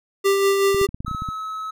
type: tone with tremolo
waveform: square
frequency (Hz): 394.5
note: G4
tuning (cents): +11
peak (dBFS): -15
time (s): 0.24-0.87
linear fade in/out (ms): 20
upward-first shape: sine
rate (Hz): 5.3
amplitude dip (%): 35
type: clicks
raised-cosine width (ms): 5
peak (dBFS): -18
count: 11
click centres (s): 0.746 / 0.814 / 0.89 / 0.945 / 1.005 / 1.048 / 1.081 / 1.113 / 1.148 / 1.221 / 1.288
type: tone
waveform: triangle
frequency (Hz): 1289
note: E6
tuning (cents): -39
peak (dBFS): -25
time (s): 1.06-1.71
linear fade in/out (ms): 10
effects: none